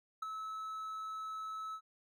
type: tone with ADSR envelope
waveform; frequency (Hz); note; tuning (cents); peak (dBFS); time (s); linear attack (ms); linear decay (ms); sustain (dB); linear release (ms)
triangle; 1299; E6; -26; -31; 0.22-1.81; 8; 8; -7; 70
effects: none